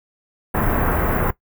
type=band-stop noise; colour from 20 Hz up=pink; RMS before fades=-19 dBFS; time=0.54-1.31 s; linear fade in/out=10 ms; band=1700 to 16000 Hz; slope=24 dB/octave; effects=noise-tail reverb RT60 0.1 s tail -17 dB re dry